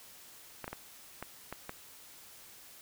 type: clicks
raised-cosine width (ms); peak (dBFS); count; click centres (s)
0.5; -24; 6; 0.643 / 0.679 / 0.73 / 1.226 / 1.526 / 1.694
effects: white hiss -54 dBFS RMS until 2.81 s